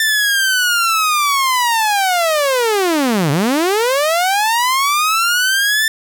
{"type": "linear two-way sweep", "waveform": "sawtooth", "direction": "down then up", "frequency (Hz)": [1785, 133.9, 1785], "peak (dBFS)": -9, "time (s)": [0, 5.88], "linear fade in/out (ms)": 2, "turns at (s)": 3.31, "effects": []}